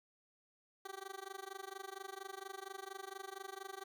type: tone with amplitude modulation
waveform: 15% pulse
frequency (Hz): 387.7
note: G4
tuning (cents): -19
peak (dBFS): -36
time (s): 0.85-3.84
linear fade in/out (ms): 5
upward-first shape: sine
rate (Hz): 24.3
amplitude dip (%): 95
effects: none